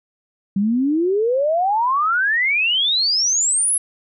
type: exponential sweep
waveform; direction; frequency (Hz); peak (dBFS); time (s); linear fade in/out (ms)
sine; up; 190.8 to 11140; -15; 0.56-3.78; 5
effects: none